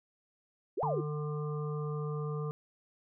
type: exponential two-way sweep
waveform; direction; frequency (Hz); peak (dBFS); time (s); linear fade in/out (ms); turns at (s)
sine; up then down; 311.1 to 1046.5 to 311.1; -30; 0.77-1.01; 10; 0.84
type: harmonic tone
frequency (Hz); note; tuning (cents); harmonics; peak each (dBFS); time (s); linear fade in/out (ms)
149.5; D3; +31; 1 / 3 / 5 / 7 / 8; -34 / -39 / -54 / -50 / -46; 0.83-2.51; 0
effects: none